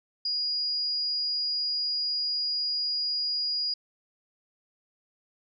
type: tone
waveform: sine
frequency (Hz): 4878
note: D#8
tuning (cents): -35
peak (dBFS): -26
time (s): 0.25-3.74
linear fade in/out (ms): 5
effects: none